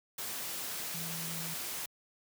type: tone in noise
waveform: sine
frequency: 165.3 Hz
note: E3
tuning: 5 cents sharp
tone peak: -42 dBFS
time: 0.94-1.54 s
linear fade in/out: 5 ms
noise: white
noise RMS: -39 dBFS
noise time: 0.18-1.86 s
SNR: -6 dB
effects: high-pass 100 Hz 12 dB/octave